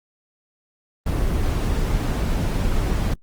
brown noise, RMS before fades -21 dBFS, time 1.06-3.14 s, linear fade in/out 5 ms, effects Opus 24 kbps

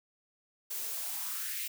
blue noise with high-pass filter sweep, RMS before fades -37 dBFS, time 0.7-1.68 s, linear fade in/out 10 ms, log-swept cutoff 310 to 2500 Hz, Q 3.2, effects none

